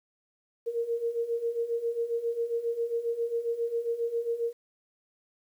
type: beating tone pair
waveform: sine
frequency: 461.6 / 469 Hz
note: A#4 / A#4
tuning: -17 / +11 cents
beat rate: 7.4 Hz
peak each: -33 / -29 dBFS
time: 0.66-4.53 s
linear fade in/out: 20 ms
effects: 10-bit